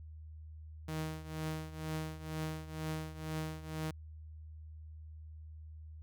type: tone with tremolo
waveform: sawtooth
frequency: 157.1 Hz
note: D#3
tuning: 17 cents sharp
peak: -31 dBFS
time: 0.88-3.91 s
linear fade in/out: 5 ms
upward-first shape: triangle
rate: 2.1 Hz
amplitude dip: 85%
effects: added 78 Hz sine -47 dBFS peak until 6.02 s